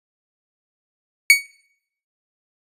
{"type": "tone with exponential decay", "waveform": "40% pulse", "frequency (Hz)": 2240, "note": "C#7", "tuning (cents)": 18, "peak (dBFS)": -3, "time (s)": [1.3, 1.46], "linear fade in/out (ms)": 1, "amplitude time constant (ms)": 34, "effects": ["noise-tail reverb RT60 0.7 s tail -24 dB re dry", "resampled to 32000 Hz"]}